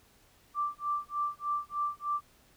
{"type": "tone with tremolo", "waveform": "sine", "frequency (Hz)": 1174.7, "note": "D6", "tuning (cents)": 0, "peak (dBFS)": -27, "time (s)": [0.54, 2.21], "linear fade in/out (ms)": 50, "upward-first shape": "sine", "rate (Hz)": 3.3, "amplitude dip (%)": 100, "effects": ["pink hiss -63 dBFS RMS until 2.56 s"]}